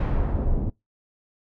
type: noise with low-pass filter sweep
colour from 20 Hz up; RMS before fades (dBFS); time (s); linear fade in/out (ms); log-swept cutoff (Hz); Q
brown; -23; 0-0.7; 5; 2200 to 400; 0.8
effects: noise-tail reverb RT60 0.2 s tail -24 dB re dry